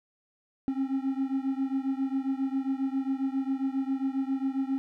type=beating tone pair; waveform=triangle; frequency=265.8 / 273.2 Hz; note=C4 / C#4; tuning=+27 / -25 cents; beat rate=7.4 Hz; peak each=-27 / -29 dBFS; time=0.68-4.78 s; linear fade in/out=0 ms; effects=none

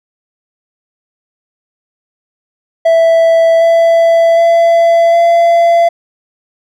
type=tone with pitch steps; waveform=triangle; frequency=660 / 666.5 / 673.1 / 679.7 Hz; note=E5 / E5 / E5 / F5; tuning=+2 / +19 / +36 / -47 cents; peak=-3 dBFS; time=2.85-5.89 s; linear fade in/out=10 ms; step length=760 ms; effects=none

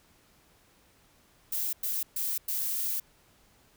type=noise bursts at uneven times; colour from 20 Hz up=violet; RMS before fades=-31 dBFS; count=4; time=1.52-1.73 / 1.83-2.03 / 2.16-2.38 / 2.48-3 s; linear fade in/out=5 ms; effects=pink hiss -63 dBFS RMS until 3.76 s

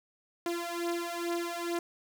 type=beating tone pair; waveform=sawtooth; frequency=341.9 / 344.2 Hz; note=F4 / F4; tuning=-37 / -25 cents; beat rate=2.3 Hz; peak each=-31 dBFS; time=0.46-1.79 s; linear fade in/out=2 ms; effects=none

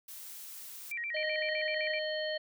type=noise; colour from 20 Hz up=blue; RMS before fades=-46 dBFS; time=0.08-0.92 s; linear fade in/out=5 ms
type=tone with vibrato; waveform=sine; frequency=2104 Hz; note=C7; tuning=9 cents sharp; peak=-34 dBFS; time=0.91-1.99 s; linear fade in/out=5 ms; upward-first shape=square; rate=7.8 Hz; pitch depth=190 cents each way
type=harmonic tone; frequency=618 Hz; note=D#5; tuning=12 cents flat; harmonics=1 / 3 / 5 / 7; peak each=-34 / -39 / -41 / -42 dBFS; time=1.14-2.38 s; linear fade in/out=10 ms
effects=none

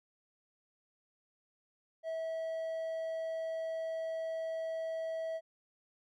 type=tone; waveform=triangle; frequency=649 Hz; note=E5; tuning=27 cents flat; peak=-33 dBFS; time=2.03-5.41 s; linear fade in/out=50 ms; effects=none

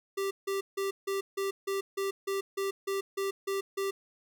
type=tone bursts; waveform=square; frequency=392 Hz; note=G4; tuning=in tune; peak=-30 dBFS; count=13; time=0.17-3.91 s; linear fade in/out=10 ms; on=140 ms; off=160 ms; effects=none

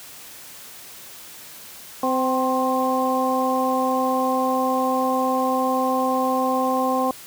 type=harmonic tone with a mistuned harmonic; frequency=258.4 Hz; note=C4; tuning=21 cents flat; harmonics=1 / 2 / 3 / 4; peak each=-24 / -24 / -24 / -24 dBFS; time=2.03-7.11 s; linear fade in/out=2 ms; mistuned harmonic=4; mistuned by=+39 cents; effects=white hiss -41 dBFS RMS until 7.26 s + high-pass 60 Hz 12 dB/octave

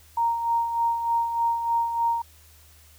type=tone with tremolo; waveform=sine; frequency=930 Hz; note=A#5; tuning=4 cents flat; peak=-19 dBFS; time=0.17-2.22 s; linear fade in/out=5 ms; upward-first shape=sine; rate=3.3 Hz; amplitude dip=55%; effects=added 77 Hz sine -53 dBFS peak until 2.98 s + white hiss -55 dBFS RMS until 2.98 s

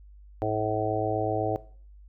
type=harmonic tone; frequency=108 Hz; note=A2; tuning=32 cents flat; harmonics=1 / 3 / 4 / 5 / 6 / 7; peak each=-32 / -32 / -32 / -32 / -32 / -32 dBFS; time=0.42-1.56 s; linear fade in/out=0 ms; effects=noise-tail reverb RT60 0.5 s tail -19 dB re dry + added 50 Hz sine -47 dBFS peak until 2.08 s

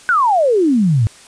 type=exponential sweep; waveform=sine; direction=down; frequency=1530 to 102.2 Hz; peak=-10 dBFS; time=0.09-1.07 s; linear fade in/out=0 ms; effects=white hiss -42 dBFS RMS until 1.27 s + resampled to 22050 Hz

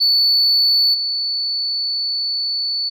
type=tone with level steps; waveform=sine; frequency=4468 Hz; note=C#8; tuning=13 cents sharp; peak=-10 / -18 dBFS; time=0-2.9 s; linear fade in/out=20 ms; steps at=0.93 s; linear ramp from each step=20 ms; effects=tanh soft clip ceiling -9 dBFS

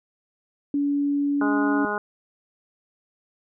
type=tone; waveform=sine; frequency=285.3 Hz; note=C#4; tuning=50 cents sharp; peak=-20 dBFS; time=0.74-1.85 s; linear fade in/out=2 ms
type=harmonic tone; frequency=207.7 Hz; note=G#3; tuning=in tune; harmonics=1 / 2 / 3 / 4 / 5 / 6 / 7; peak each=-35 / -30 / -34 / -31 / -32 / -33 / -29 dBFS; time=1.41-1.98 s; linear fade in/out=2 ms
effects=none

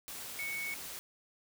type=tone in noise; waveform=sine; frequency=2220 Hz; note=C#7; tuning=2 cents sharp; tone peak=-36 dBFS; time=0.39-0.74 s; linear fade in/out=0 ms; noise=white; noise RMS=-44 dBFS; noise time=0.08-0.99 s; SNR=+5 dB; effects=none

